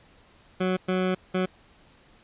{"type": "tone bursts at uneven times", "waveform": "20% pulse", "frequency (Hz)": 185, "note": "F#3", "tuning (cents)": 0, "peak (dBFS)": -18, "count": 3, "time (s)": [[0.6, 0.77], [0.88, 1.15], [1.34, 1.46]], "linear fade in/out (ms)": 10, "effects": ["pink hiss -57 dBFS RMS until 2.23 s", "resampled to 8000 Hz"]}